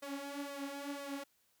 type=tone with flanger; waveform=sawtooth; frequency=281.4 Hz; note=C#4; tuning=26 cents sharp; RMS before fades=-43 dBFS; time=0.02-1.24 s; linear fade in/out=10 ms; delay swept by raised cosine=1.6 to 5.9 ms; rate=2 Hz; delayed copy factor=+0.7; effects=white hiss -74 dBFS RMS until 1.6 s